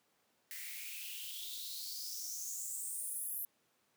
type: noise with high-pass filter sweep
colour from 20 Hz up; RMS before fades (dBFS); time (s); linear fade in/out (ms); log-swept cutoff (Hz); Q
blue; -43; 0.51-3.45; 0; 1900 to 12000; 6.4
effects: pink hiss -75 dBFS RMS until 3.96 s + high-pass 200 Hz 12 dB/octave